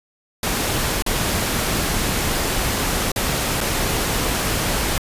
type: noise with dropouts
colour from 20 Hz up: pink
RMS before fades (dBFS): -21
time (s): 0.43-4.98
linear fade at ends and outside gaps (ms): 2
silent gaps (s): 1.023-1.063 / 3.118-3.16 / 3.606-3.611
effects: resampled to 32000 Hz